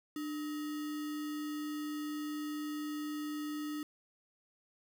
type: tone with sample-and-hold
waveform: sine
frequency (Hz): 299.3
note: D4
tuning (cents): +33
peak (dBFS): -36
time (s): 0.16-3.83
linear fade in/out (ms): 2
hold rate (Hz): 1575
effects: none